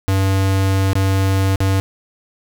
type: tone with dropouts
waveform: square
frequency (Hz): 96.4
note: G2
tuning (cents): -28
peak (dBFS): -14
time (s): 0.08-1.8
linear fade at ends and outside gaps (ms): 0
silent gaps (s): 0.932-0.954 / 1.558-1.604
effects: none